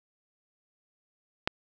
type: click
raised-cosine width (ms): 0.3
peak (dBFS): -9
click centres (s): 1.475
effects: none